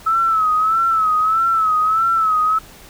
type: tone with vibrato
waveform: sine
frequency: 1300 Hz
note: E6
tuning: 24 cents flat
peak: -13 dBFS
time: 0.06-2.59 s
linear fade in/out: 10 ms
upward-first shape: sine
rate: 1.6 Hz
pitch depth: 70 cents each way
effects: pink hiss -42 dBFS RMS until 2.89 s